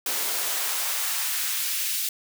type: noise with high-pass filter sweep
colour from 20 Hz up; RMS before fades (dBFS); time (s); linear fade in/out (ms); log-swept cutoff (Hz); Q
white; -27; 0.06-2.09; 2; 300 to 3000; 0.87
effects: none